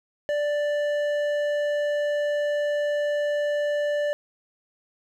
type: tone with hard clipping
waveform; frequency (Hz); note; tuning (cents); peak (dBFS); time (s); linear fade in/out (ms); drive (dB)
triangle; 587.3; D5; 0; -24; 0.29-4.13; 0; 12
effects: none